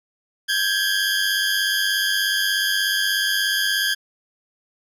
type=tone pair together; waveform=20% pulse; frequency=1581.3 / 1678 Hz; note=G6 / G#6; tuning=+15 / +17 cents; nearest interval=minor second; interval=102 cents; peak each=-17 dBFS; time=0.48-3.95 s; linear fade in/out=20 ms; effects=resampled to 32000 Hz